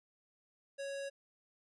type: tone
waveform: square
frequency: 554.4 Hz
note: C#5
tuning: in tune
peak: -40 dBFS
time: 0.78-1.1 s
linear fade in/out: 20 ms
effects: resampled to 24000 Hz